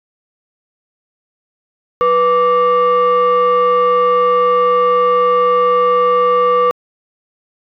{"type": "tone pair together", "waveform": "sine", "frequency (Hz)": [491.9, 1168], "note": ["B4", "D6"], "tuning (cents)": [-7, -10], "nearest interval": "octave + minor third", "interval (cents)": 1497, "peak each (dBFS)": -10, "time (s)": [2.01, 6.71], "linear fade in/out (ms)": 0, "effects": ["tanh soft clip ceiling -6 dBFS"]}